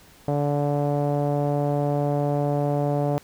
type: tone with low-pass filter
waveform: sawtooth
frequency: 144.7 Hz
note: D3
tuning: 25 cents flat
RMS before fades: -23 dBFS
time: 0.28-3.18 s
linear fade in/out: 0 ms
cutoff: 660 Hz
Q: 3.3
effects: pink hiss -52 dBFS RMS until 3.23 s